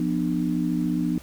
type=chord; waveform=sine; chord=B diminished; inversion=second; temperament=equal with one note detuned; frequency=174.61 / 246.9 / 301.2 Hz; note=F3 / B3 / D4; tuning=0 / 0 / +44 cents; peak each=-26 dBFS; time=0-1.18 s; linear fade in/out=2 ms; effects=added 70 Hz sine -47 dBFS peak until 1.22 s + pink hiss -48 dBFS RMS until 1.22 s